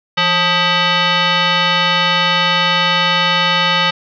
sine tone with frequency modulation, 880 Hz, A5, in tune, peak -11 dBFS, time 0.17-3.91 s, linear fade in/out 10 ms, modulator 710 Hz, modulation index 4.5, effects none

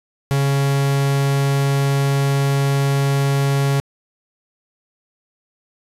45% pulse tone, 138.8 Hz, C#3, 3 cents sharp, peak -15 dBFS, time 0.31-3.8 s, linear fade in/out 0 ms, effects resampled to 32000 Hz + 7-bit

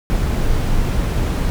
brown noise, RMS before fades -17 dBFS, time 0.1-1.5 s, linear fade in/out 0 ms, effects none

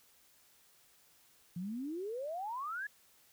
sine exponential sweep, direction up, 167.3 to 1731 Hz, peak -37 dBFS, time 1.56-2.87 s, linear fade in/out 5 ms, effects white hiss -66 dBFS RMS until 3.32 s

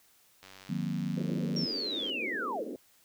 click train, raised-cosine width 0.2 ms, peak -32 dBFS, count 160, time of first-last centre 0.43-2.097 s, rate 95.4 Hz
sine chord, C half-diminished seventh, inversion first, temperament equal with one note detuned, 155.56 / 182.24 / 233.1 / 261.6 Hz, Eb3 / Gb3 / Bb3 / C4, 0 / -26 / 0 / 0 cents, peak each -35 / -34 / -36 / -40 dBFS, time 0.69-1.66 s, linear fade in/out 10 ms
pink band-pass noise, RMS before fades -40 dBFS, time 1.17-2.76 s, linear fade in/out 2 ms, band 230 to 530 Hz, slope 48 dB/octave
sine linear sweep, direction down, 5620 to 370 Hz, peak -32 dBFS, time 1.56-2.64 s, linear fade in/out 5 ms
effects white hiss -64 dBFS RMS until 3.04 s

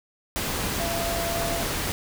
sine tone in noise, 677 Hz, E5, 46 cents sharp, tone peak -29 dBFS, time 0.8-1.63 s, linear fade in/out 0 ms, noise pink, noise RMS -28 dBFS, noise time 0.36-1.92 s, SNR -4 dB, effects none

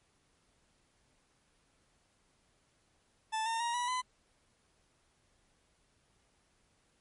40% pulse tone with pitch steps, 879 / 910 / 942.1 / 975.3 / 1009.7 Hz, A5 / A#5 / A#5 / B5 / B5, -2 / -42 / +18 / -22 / +38 cents, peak -31 dBFS, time 3.32-4.02 s, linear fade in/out 20 ms, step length 140 ms, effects pink hiss -72 dBFS RMS until 7 s + MP3 48 kbps

